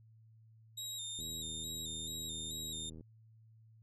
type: tone with vibrato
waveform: 25% pulse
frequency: 3729 Hz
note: A#7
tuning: in tune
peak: -36 dBFS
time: 0.77-2.9 s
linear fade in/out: 10 ms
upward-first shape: square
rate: 2.3 Hz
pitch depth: 43 cents each way
type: click train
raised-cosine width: 3 ms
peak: -39 dBFS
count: 146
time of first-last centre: 1.19-3.009 s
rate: 79.7 Hz
effects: added 111 Hz sine -59 dBFS peak until 3.82 s